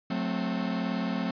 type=chord; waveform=45% pulse; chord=F# diminished; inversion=none; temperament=equal with one note detuned; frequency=182.13 / 220 / 261.6 Hz; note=F#3 / A3 / C4; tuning=-27 / 0 / 0 cents; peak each=-32 / -32 / -33 dBFS; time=0.1-1.31 s; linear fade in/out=5 ms; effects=resampled to 11025 Hz